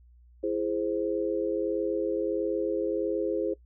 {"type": "chord", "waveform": "sine", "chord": "E augmented", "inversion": "none", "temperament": "equal with one note detuned", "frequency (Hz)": [333.8, 415.3, 523.3], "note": ["E4", "G#4", "B#4"], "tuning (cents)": [22, 0, 0], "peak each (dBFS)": [-30, -30, -31], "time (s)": [0.43, 3.54], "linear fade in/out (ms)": 10, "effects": ["noise-tail reverb RT60 0.1 s tail -20 dB re dry", "added 60 Hz sine -53 dBFS peak until 3.65 s"]}